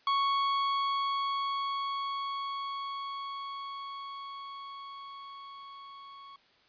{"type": "tone with level ramp", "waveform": "45% pulse", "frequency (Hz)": 1108.7, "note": "C#6", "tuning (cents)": 0, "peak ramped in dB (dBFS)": [-25, -47], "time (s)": [0.07, 6.36], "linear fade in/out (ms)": 2, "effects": ["white hiss -64 dBFS RMS until 6.68 s", "resampled to 11025 Hz"]}